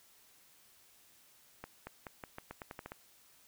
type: accelerating click train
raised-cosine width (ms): 0.5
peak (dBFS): -28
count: 11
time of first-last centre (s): 1.64-2.919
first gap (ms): 230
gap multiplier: 0.86
effects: white hiss -64 dBFS RMS until 3.47 s